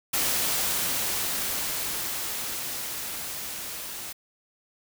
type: noise with level ramp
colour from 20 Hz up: white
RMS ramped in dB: -25 to -37 dBFS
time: 0.13-4.13 s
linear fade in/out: 10 ms
effects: none